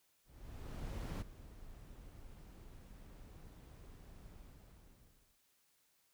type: noise with ADSR envelope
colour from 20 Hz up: brown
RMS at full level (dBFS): -39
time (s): 0.24-5.39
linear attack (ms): 970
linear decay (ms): 17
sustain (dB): -16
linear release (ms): 1100
effects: white hiss -75 dBFS RMS until 6.13 s